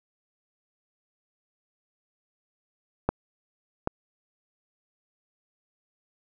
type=clicks; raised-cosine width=1 ms; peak=-8 / -11 dBFS; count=2; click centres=3.09 / 3.874 s; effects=none